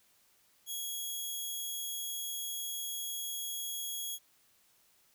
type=tone; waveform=10% pulse; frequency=3322 Hz; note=G#7; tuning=in tune; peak=-28 dBFS; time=0.66-4.19 s; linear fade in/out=50 ms; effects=white hiss -68 dBFS RMS until 5.14 s